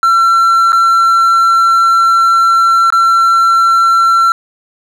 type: tone with dropouts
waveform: triangle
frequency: 1353 Hz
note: E6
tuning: 45 cents sharp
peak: -4 dBFS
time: 0.03-4.32 s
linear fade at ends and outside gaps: 1 ms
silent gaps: 0.721-0.729 / 2.903-2.924 s
effects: none